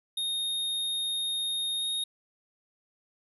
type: tone with pitch glide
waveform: square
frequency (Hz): 3703 to 3724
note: A#7 to A#7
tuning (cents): -12 to -2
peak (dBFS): -29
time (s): 0.17-2.04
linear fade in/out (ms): 5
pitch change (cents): +10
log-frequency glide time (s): 1.77-1.84
effects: none